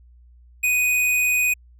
square tone, 2489 Hz, D#7, in tune, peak -18 dBFS, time 0.63-1.54 s, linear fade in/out 10 ms, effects added 60 Hz sine -47 dBFS peak until 1.79 s

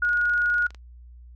sine tone, 1443 Hz, F#6, 44 cents flat, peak -19 dBFS, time 0.02-0.67 s, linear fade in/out 5 ms
click train, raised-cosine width 0.2 ms, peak -28 dBFS, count 18, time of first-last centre 0.05-0.747 s, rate 24.4 Hz
effects noise-tail reverb RT60 0.1 s tail -22 dB re dry + added 60 Hz sine -43 dBFS peak until 1.35 s

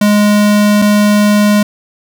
square tone pair in turn, 207.7 / 207.7 Hz, G#3 / G#3, 0 / 0 cents, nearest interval unison, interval 0 cents, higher neither, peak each -7 dBFS, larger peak neither, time 0.01-0.82 / 0.82-1.63 s, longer neither, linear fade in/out 5 ms, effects none

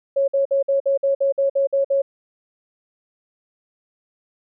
sine tone bursts, 551 Hz, C#5, 11 cents flat, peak -15 dBFS, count 11, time 0.16-2.02 s, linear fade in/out 10 ms, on 120 ms, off 54 ms, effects none

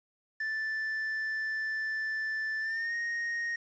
triangle tone with pitch glide, 1760 to 1864.7 Hz, A6 to A#6, 0 to 0 cents, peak -29 dBFS, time 0.4-3.56 s, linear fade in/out 5 ms, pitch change +100 cents, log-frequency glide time 2.61-2.94 s, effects resampled to 16000 Hz + 10-bit

